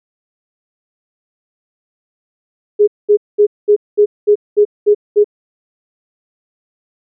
sine tone bursts, 415.3 Hz, G#4, in tune, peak -5 dBFS, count 9, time 2.79-5.244 s, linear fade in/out 20 ms, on 86 ms, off 210 ms, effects none

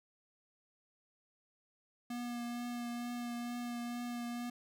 square tone with vibrato, 240.1 Hz, B3, 49 cents flat, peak -39 dBFS, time 2.1-4.5 s, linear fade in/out 5 ms, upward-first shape triangle, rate 2.2 Hz, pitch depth 17 cents each way, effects none

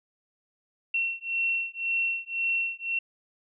sine beating tone pair, 2717 / 2718.9 Hz, F7 / F7, -48 / -47 cents, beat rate 1.9 Hz, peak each -29 dBFS, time 0.94-2.99 s, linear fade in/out 5 ms, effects none

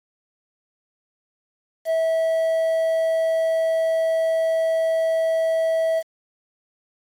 triangle tone with quantisation, 650 Hz, E5, 24 cents flat, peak -16 dBFS, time 1.85-6.03 s, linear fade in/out 50 ms, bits 7, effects AAC 64 kbps

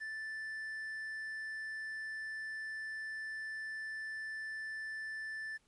triangle tone with quantisation, 1760 Hz, A6, in tune, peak -38 dBFS, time 0-5.58 s, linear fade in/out 20 ms, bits 11, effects pink hiss -73 dBFS RMS until 5.67 s + resampled to 24000 Hz

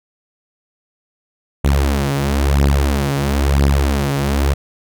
sawtooth beating tone pair, 69.3 / 70.3 Hz, C#2 / C#2, 0 / +25 cents, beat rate 1 Hz, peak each -12 dBFS, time 1.64-4.54 s, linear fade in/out 10 ms, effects none

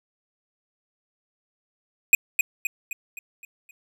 square tone with echo, 2488 Hz, D#7, 1 cent flat, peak -11 dBFS, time 2.13-2.15 s, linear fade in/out 2 ms, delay 260 ms, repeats 6, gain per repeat -6 dB, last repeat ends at 3.71 s, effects none

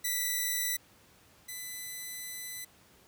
5% pulse tone pair in turn, 1975.5 / 2001 Hz, B6 / B6, 0 / +22 cents, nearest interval unison, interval 22 cents, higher second, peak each -19 / -29 dBFS, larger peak first, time 0.04-0.77 / 1.48-2.65 s, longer second, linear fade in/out 10 ms, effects pink hiss -61 dBFS RMS until 3.07 s + high-pass 60 Hz 12 dB/octave

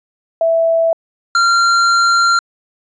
sine / square tone pair in turn, 659.3 / 1380.2 Hz, E5 / F6, 0 / -21 cents, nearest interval octave + minor second, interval 1279 cents, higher second, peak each -10 dBFS, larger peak neither, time 0.41-0.93 / 1.35-2.39 s, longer second, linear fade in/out 2 ms, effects resampled to 16000 Hz

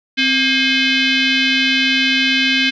sine tone with frequency modulation, 261.6 Hz, C4, in tune, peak -12 dBFS, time 0.17-2.71 s, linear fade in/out 20 ms, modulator 935 Hz, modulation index 3.9, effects none

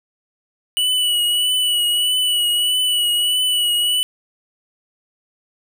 square tone with vibrato, 2948 Hz, F#7, 7 cents flat, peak -16 dBFS, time 0.77-4.03 s, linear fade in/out 0 ms, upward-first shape triangle, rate 1.6 Hz, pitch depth 37 cents each way, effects none

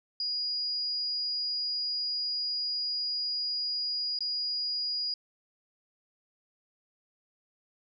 sine tone with dropouts, 4884 Hz, D#8, 33 cents flat, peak -29 dBFS, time 0.2-5.14 s, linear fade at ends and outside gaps 2 ms, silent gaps 4.189-4.206 s, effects none

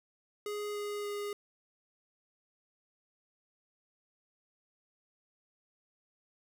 square tone with pitch steps, 415.3 / 412.9 / 410.5 Hz, G#4 / G#4 / G#4, 0 / -10 / -20 cents, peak -36 dBFS, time 0.46-1.33 s, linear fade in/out 2 ms, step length 290 ms, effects none

